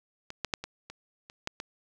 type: clicks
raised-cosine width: 0.2 ms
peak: -22 / -13 / -10 / -20 / -25 / -29 / -14 / -19 dBFS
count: 8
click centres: 0.304 / 0.447 / 0.538 / 0.64 / 0.9 / 1.299 / 1.474 / 1.601 s
effects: none